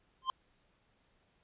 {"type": "tone with exponential growth", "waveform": "square", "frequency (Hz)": 1046.5, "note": "C6", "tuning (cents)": 0, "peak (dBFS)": -27, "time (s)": [0.22, 0.3], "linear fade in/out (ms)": 1, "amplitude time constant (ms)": 16, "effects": ["pink hiss -72 dBFS RMS until 1.43 s", "resampled to 8000 Hz"]}